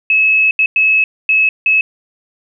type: tone bursts at uneven times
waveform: sine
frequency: 2585 Hz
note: E7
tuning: 34 cents flat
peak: -8 dBFS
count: 5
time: 0.1-0.51 / 0.59-0.66 / 0.76-1.04 / 1.29-1.49 / 1.66-1.81 s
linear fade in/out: 2 ms
effects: none